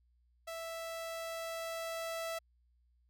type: tone with level ramp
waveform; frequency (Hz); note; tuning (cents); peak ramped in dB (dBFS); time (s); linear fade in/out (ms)
sawtooth; 659.3; E5; 0; -37 to -33; 0.47-2.39; 10
effects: added 60 Hz sine -68 dBFS peak until 3.09 s